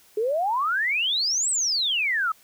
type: exponential two-way sweep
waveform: sine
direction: up then down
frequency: 410.4 to 8260 to 1245 Hz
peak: -21 dBFS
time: 0.17-2.32 s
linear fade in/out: 5 ms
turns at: 1.5 s
effects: white hiss -56 dBFS RMS until 2.43 s